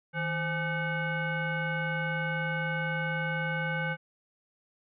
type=tone with frequency modulation; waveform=sine; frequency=840 Hz; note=G#5; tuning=19 cents sharp; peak=-28 dBFS; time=0.13-3.97 s; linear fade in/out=50 ms; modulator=681 Hz; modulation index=1.9; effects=none